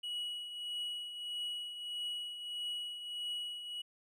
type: tone with tremolo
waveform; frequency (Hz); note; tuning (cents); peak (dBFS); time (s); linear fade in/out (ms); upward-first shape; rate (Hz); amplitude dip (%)
triangle; 2920; F#7; -24; -34; 0.03-3.82; 10; triangle; 1.6; 60
effects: none